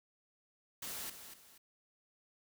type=noise with echo; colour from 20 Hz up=white; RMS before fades=-43 dBFS; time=0.82-1.1 s; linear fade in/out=5 ms; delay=240 ms; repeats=2; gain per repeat=-9 dB; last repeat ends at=1.58 s; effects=none